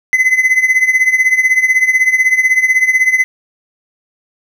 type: tone with tremolo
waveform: triangle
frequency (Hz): 2034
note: C7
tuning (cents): -50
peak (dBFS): -3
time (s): 0.13-3.24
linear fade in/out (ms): 0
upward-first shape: triangle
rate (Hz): 16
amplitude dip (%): 85
effects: none